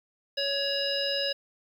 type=harmonic tone with a mistuned harmonic; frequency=558 Hz; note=C#5; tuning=11 cents sharp; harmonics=1 / 3 / 5 / 7 / 9; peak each=-31 / -36 / -33 / -33 / -32 dBFS; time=0.37-1.33 s; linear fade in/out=10 ms; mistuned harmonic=5; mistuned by=+33 cents; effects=9-bit